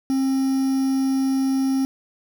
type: tone with quantisation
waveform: triangle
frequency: 266.9 Hz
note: C4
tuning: 35 cents sharp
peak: -16 dBFS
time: 0.1-1.85 s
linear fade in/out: 0 ms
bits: 6
effects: none